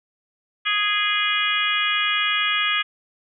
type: harmonic tone with a mistuned harmonic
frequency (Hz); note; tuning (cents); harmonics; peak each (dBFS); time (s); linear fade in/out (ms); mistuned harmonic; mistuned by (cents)
415.3; G#4; 0; 3 / 4 / 5 / 6 / 7 / 8; -26 / -26 / -26 / -26 / -26 / -26; 0.65-2.83; 20; 6; -27
effects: none